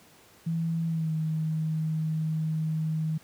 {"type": "tone with pitch glide", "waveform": "sine", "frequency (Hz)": [164.81, 157.73], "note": ["E3", "D#3"], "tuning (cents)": [0, 24], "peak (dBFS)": -25, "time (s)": [0.46, 3.18], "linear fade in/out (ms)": 10, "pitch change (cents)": -76, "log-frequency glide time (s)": [0.87, 1.12], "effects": ["pink hiss -56 dBFS RMS until 3.23 s", "high-pass 100 Hz 12 dB/octave"]}